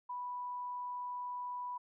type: tone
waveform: sine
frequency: 986 Hz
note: B5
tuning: 3 cents flat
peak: -38 dBFS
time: 0.09-1.78 s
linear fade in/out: 10 ms
effects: none